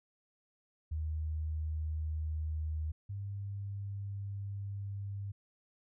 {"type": "tone pair in turn", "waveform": "sine", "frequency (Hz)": [78, 99.77], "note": ["D#2", "G2"], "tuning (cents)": [5, 31], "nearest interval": "major third", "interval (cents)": 426, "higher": "second", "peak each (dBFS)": [-33, -37], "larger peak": "first", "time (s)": [[0.91, 2.92], [3.09, 5.32]], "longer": "second", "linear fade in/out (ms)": 10, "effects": []}